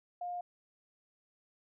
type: tone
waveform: sine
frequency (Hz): 709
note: F5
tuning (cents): +26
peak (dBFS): -36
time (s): 0.21-0.41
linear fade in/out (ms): 5
effects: none